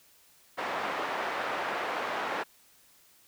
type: band-pass noise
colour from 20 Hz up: pink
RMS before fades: -33 dBFS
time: 0.57-2.44 s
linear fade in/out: 20 ms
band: 580 to 1800 Hz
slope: 12 dB/octave
effects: white hiss -61 dBFS RMS until 3.27 s